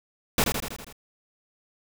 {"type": "noise with echo", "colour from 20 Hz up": "pink", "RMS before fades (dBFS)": -21, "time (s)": [0.38, 0.44], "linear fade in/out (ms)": 2, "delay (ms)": 81, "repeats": 6, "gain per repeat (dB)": -4, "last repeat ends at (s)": 0.926, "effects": []}